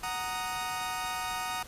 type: chord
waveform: sawtooth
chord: D# minor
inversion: first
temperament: equal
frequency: 740 / 932.3 / 1244.5 Hz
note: F#5 / A#5 / D#6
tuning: 0 / 0 / 0 cents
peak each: -33 dBFS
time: 0.03-1.63 s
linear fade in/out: 5 ms
effects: pink hiss -49 dBFS RMS until 1.67 s + resampled to 32000 Hz